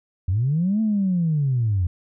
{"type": "linear two-way sweep", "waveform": "sine", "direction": "up then down", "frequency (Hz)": [84.1, 223.2, 84.1], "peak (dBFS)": -17, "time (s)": [0.28, 1.87], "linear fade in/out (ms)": 5, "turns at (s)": 0.81, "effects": ["tanh soft clip ceiling -13 dBFS"]}